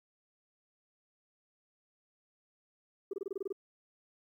sine tone bursts, 392 Hz, G4, in tune, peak -32 dBFS, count 9, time 3.11-3.526 s, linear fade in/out 5 ms, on 24 ms, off 25 ms, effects tanh soft clip ceiling -30 dBFS + 12-bit

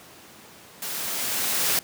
white noise with level ramp, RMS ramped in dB -32 to -22 dBFS, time 0.82-1.79 s, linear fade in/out 2 ms, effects pink hiss -47 dBFS RMS until 1.83 s + high-pass 150 Hz 12 dB/octave

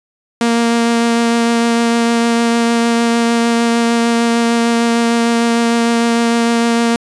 sawtooth tone with vibrato, 233.1 Hz, A#3, in tune, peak -7 dBFS, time 0.41-6.96 s, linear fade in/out 2 ms, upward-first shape triangle, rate 6.6 Hz, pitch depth 12 cents each way, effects resampled to 22050 Hz

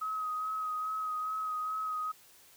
sine tone with vibrato, 1266 Hz, D#6, 30 cents sharp, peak -32 dBFS, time 0.01-2.12 s, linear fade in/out 10 ms, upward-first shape sine, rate 2.4 Hz, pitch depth 23 cents each way, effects white hiss -59 dBFS RMS until 2.56 s

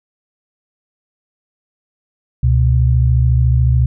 sine tone pair together, 69.5 / 123.47 Hz, C#2 / B2, +5 / 0 cents, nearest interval minor seventh, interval 995 cents, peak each -12 dBFS, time 2.43-3.86 s, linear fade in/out 5 ms, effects none

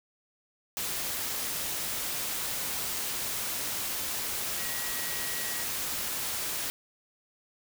sine tone in noise, 1911 Hz, A#6, 43 cents sharp, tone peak -41 dBFS, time 4.58-5.64 s, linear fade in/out 0 ms, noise white, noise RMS -33 dBFS, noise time 0.77-6.7 s, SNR -11 dB, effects none

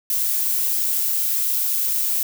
violet noise with amplitude modulation, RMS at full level -20 dBFS, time 0.1-2.23 s, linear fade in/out 2 ms, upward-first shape sine, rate 128 Hz, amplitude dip 25%, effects none

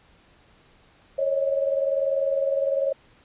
sine tone cluster, 547 / 567 / 628 Hz, C#5 / C#5 / D#5, -23 / +39 / +16 cents, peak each -22 / -29 / -29 dBFS, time 1.18-2.93 s, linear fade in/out 10 ms, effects pink hiss -57 dBFS RMS until 3.24 s + resampled to 8000 Hz

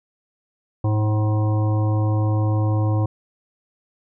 harmonic tone with a mistuned harmonic, 106.5 Hz, G#2, 44 cents sharp, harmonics 1 / 3 / 5 / 7 / 9 / 10, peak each -17 / -27 / -31 / -34 / -36 / -37 dBFS, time 0.84-3.06 s, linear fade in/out 5 ms, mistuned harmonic 7, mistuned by +30 cents, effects none

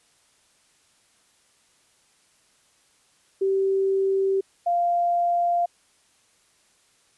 sine tone pair in turn, 387.3 / 695.5 Hz, G4 / F5, -21 / -7 cents, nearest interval minor seventh, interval 1014 cents, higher second, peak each -19 dBFS, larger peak neither, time 3.41-4.41 / 4.66-5.66 s, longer neither, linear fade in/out 10 ms, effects white hiss -62 dBFS RMS until 7.17 s + resampled to 24000 Hz

